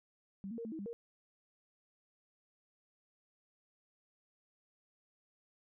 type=tone with pitch steps; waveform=sine; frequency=195.1 / 231 / 462.9 / 221.3 / 319.9 / 200.3 / 468.4 Hz; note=G3 / A#3 / A#4 / A3 / D#4 / G3 / A#4; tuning=-8 / -16 / -12 / +10 / +48 / +38 / +8 cents; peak=-40 dBFS; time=0.44-0.93 s; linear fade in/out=0 ms; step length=70 ms; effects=none